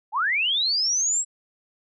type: linear sweep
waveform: sine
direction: up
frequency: 770 to 7810 Hz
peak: -20 dBFS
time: 0.12-1.25 s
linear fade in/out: 50 ms
effects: none